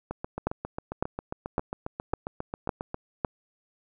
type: two click trains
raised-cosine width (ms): 1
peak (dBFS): -11 / -18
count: 6 / 22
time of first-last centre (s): 0.47-3.248 / 0.11-2.944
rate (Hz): 1.8 / 7.41
effects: none